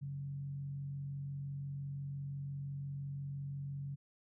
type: tone with frequency modulation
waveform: sine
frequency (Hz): 140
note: C#3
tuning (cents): +18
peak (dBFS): -39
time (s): 0.01-3.96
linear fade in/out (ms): 20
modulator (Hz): 45.8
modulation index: 0.3
effects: none